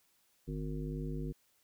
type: harmonic tone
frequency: 51.1 Hz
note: G#1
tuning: 27 cents flat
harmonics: 1 / 3 / 5 / 7 / 9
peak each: -40 / -39 / -43 / -46 / -49 dBFS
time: 0.47-1.33 s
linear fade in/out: 20 ms
effects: white hiss -72 dBFS RMS until 1.63 s